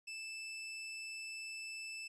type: tone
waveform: sawtooth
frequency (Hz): 2637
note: E7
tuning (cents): 0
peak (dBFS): -40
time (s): 0.07-2.08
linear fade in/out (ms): 10
effects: resampled to 22050 Hz